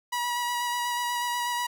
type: tone with vibrato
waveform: sawtooth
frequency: 967 Hz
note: B5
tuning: 37 cents flat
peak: -23 dBFS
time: 0.12-1.67 s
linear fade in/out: 10 ms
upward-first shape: square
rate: 8.2 Hz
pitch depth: 12 cents each way
effects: none